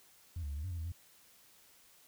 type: tone with pitch steps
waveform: sine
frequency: 84.9 / 72.5 / 71 / 75 / 93.1 / 85.7 / 80.4 / 86.1 Hz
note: F2 / D2 / C#2 / D2 / F#2 / F2 / E2 / F2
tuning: -48 / -22 / +42 / +37 / +11 / -32 / -43 / -24 cents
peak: -35 dBFS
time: 0.36-0.92 s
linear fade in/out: 5 ms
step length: 70 ms
effects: tanh soft clip ceiling -34 dBFS + white hiss -63 dBFS RMS until 2.07 s